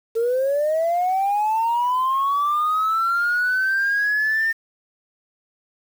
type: linear sweep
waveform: sine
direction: up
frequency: 447.1 to 1815 Hz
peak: -16 dBFS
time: 0.15-4.53 s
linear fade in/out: 20 ms
effects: tanh soft clip ceiling -15 dBFS + 7-bit